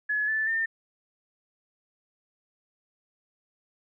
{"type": "tone with pitch steps", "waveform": "sine", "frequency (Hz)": [1701, 1752.9, 1806.3], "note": ["G#6", "A6", "A6"], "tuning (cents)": [41, -7, 45], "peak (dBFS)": -24, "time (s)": [0.09, 0.66], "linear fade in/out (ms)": 10, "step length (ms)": 190, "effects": []}